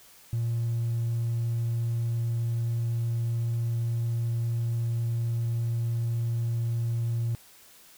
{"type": "tone", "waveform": "triangle", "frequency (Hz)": 116.54, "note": "A#2", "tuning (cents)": 0, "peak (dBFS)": -22, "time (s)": [0.33, 7.35], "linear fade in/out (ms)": 0, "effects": ["tanh soft clip ceiling -21 dBFS", "white hiss -54 dBFS RMS until 7.97 s"]}